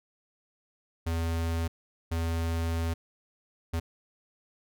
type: tone bursts at uneven times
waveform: square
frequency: 82.8 Hz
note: E2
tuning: 8 cents sharp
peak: -28 dBFS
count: 3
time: 1.06-1.68 / 2.11-2.94 / 3.73-3.8 s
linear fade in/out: 10 ms
effects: none